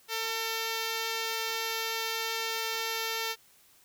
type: tone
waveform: 5% pulse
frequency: 450.4 Hz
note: A4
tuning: 40 cents sharp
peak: -19 dBFS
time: 0.08-3.36 s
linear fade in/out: 50 ms
effects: white hiss -61 dBFS RMS until 3.84 s